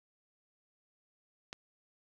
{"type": "click", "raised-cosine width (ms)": 0.2, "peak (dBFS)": -24, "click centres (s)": 1.529, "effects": []}